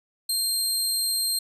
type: tone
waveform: 20% pulse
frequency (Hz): 4186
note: C8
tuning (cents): 0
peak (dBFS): -17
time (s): 0.29-1.39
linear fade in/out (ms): 5
effects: resampled to 32000 Hz